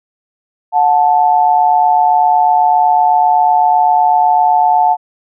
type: tone pair together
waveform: sine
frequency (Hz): 729 / 876.9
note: F#5 / A5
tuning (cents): -26 / -6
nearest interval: minor third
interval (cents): 320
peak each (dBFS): -10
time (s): 0.72-4.97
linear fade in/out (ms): 50
effects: none